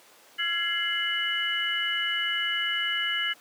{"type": "tone cluster", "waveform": "sine", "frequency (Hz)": [1364, 1677, 2097, 2955], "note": ["F6", "G#6", "C7", "F#7"], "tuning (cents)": [-41, 16, 3, -3], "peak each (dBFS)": [-36, -31, -31, -28], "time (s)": [0.38, 3.34], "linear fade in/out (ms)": 20, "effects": ["pink hiss -54 dBFS RMS until 3.4 s", "high-pass 400 Hz 12 dB/octave"]}